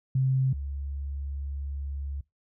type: tone pair in turn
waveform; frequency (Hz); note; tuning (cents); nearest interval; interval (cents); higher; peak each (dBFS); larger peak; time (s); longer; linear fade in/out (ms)
sine; 131.9 / 69.87; C3 / C#2; +14 / +14; major seventh; 1100; first; -21 / -31; first; 0.15-0.53 / 0.53-2.21; second; 5
effects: noise-tail reverb RT60 0.2 s tail -23 dB re dry